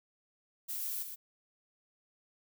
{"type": "noise with echo", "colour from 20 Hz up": "violet", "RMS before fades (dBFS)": -38, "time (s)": [0.68, 1.04], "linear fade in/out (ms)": 20, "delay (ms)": 120, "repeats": 1, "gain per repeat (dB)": -6, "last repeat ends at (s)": 1.16, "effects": []}